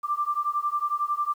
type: beating tone pair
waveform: sine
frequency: 1176 / 1187 Hz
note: D6 / D6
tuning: +2 / +18 cents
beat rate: 11 Hz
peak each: -27 dBFS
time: 0.03-1.34 s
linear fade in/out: 20 ms
effects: 9-bit